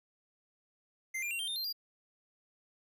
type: tone with pitch steps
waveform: square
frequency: 2086 / 2396 / 2752 / 3162 / 3632 / 4172 / 4792 Hz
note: C7 / D7 / F7 / G7 / A#7 / C8 / D8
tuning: -6 / +34 / -26 / +14 / -46 / -6 / +34 cents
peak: -35 dBFS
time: 1.14-1.728 s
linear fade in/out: 10 ms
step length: 84 ms
effects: none